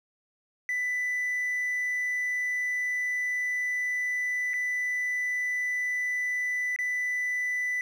triangle tone with dropouts, 1989 Hz, B6, 12 cents sharp, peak -24 dBFS, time 0.69-7.81 s, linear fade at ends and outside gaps 1 ms, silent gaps 4.535-4.539 / 6.762-6.788 s, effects tanh soft clip ceiling -21 dBFS + 10-bit

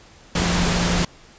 sine tone in noise, 175.4 Hz, F3, 8 cents sharp, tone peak -22 dBFS, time 0.35-1.05 s, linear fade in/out 5 ms, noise pink, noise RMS -21 dBFS, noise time 0.35-1.05 s, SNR -4 dB, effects pink hiss -48 dBFS RMS until 1.38 s + resampled to 16000 Hz

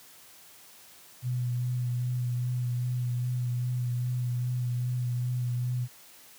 sine tone with vibrato, 123.47 Hz, B2, in tune, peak -26 dBFS, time 1.22-5.88 s, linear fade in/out 50 ms, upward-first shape sine, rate 2.5 Hz, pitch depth 19 cents each way, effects white hiss -53 dBFS RMS until 6.38 s + high-pass 80 Hz 12 dB/octave

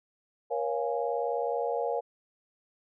sine chord, Bb minor seventh, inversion none, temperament equal with one note detuned, 475.1 / 554.4 / 698.5 / 830.6 Hz, Bb4 / Db5 / F5 / Ab5, +33 / 0 / 0 / 0 cents, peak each -31 / -33 / -34 / -35 dBFS, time 0.5-2.01 s, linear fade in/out 20 ms, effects none

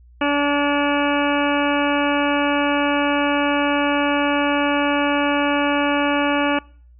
harmonic tone, 287.8 Hz, D4, 35 cents flat, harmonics 1 / 2 / 3 / 4 / 5 / 6 / 8 / 9 / 10, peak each -20 / -23 / -25 / -26 / -27 / -28 / -29 / -30 / -30 dBFS, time 0.21-6.59 s, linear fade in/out 5 ms, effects noise-tail reverb RT60 0.5 s tail -25 dB re dry + added 60 Hz sine -45 dBFS peak until 6.99 s

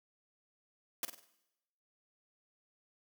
white noise with echo, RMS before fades -35 dBFS, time 1.03-1.05 s, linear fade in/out 2 ms, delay 49 ms, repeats 4, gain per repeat -8 dB, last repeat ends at 1.246 s, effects noise-tail reverb RT60 0.9 s tail -17 dB re dry + high-pass 200 Hz 12 dB/octave

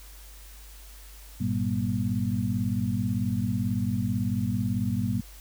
sine tone cluster, 101.4 / 119.5 / 194.6 / 239.1 Hz, G#2 / A#2 / G3 / A#3, -41 / +43 / -12 / +44 cents, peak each -30 dBFS, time 1.4-5.21 s, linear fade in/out 10 ms, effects added 50 Hz sine -45 dBFS peak until 5.4 s + white hiss -51 dBFS RMS until 5.4 s

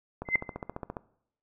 click train, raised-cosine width 1 ms, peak -21 dBFS, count 12, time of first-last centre 0.22-0.968 s, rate 14.7 Hz
sine tone with exponential growth, 2065 Hz, C7, 23 cents flat, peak -17 dBFS, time 0.25-0.36 s, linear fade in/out 5 ms, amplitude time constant 23 ms
effects noise-tail reverb RT60 0.7 s tail -20 dB re dry

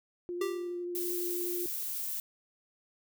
sine tone with vibrato, 351.8 Hz, F4, 13 cents sharp, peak -34 dBFS, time 0.29-1.66 s, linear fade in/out 0 ms, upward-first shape sine, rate 12 Hz, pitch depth 12 cents each way
square tone with exponential decay, 392 Hz, G4, in tune, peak -29 dBFS, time 0.41-0.85 s, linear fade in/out 5 ms, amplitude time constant 95 ms
violet noise, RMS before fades -36 dBFS, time 0.95-2.2 s, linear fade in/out 2 ms
effects none

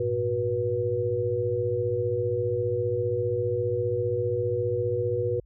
sine tone cluster, 101.4 / 116.4 / 368.7 / 484.7 Hz, G#2 / A#2 / F#4 / B4, -41 / -2 / -6 / -32 cents, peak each -33 / -32 / -30 / -26 dBFS, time 0-5.4 s, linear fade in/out 5 ms, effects added 50 Hz sine -53 dBFS peak until 5.45 s

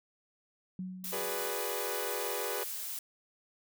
sine tone with exponential decay, 185 Hz, F#3, in tune, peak -34 dBFS, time 0.79-1.71 s, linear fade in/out 2 ms, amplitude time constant 200 ms
blue noise, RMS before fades -39 dBFS, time 1.04-2.99 s, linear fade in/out 2 ms
sawtooth chord, G# half-diminished seventh, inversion third, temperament equal, 370 / 415.3 / 493.9 / 587.3 Hz, F#4 / G#4 / B4 / D5, 0 / 0 / 0 / 0 cents, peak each -39 / -35 / -35 / -39 dBFS, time 1.12-2.64 s, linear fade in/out 10 ms
effects none

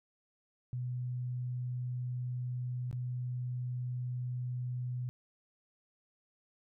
sine tone with dropouts, 124.4 Hz, B2, 13 cents sharp, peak -34 dBFS, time 0.73-5.09 s, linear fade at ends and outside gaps 0 ms, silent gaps 2.912-2.928 s, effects none

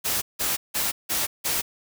white noise bursts, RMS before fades -25 dBFS, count 5, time 0.04-1.62 s, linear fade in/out 20 ms, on 180 ms, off 170 ms, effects none

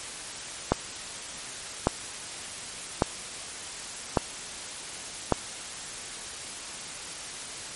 click train, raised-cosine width 1 ms, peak -5 dBFS, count 5, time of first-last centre 0.72-5.323 s, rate 0.869 Hz, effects white hiss -38 dBFS RMS until 7.75 s + MP3 48 kbps

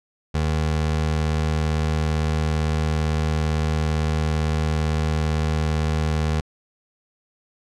25% pulse tone, 77.78 Hz, D#2, in tune, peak -16 dBFS, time 0.34-6.41 s, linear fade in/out 10 ms, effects low-pass 7000 Hz 12 dB/octave

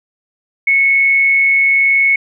sine tone with amplitude modulation, 2200 Hz, C#7, 14 cents flat, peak -7 dBFS, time 0.67-2.16 s, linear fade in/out 5 ms, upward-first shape sine, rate 141 Hz, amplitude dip 30%, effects none

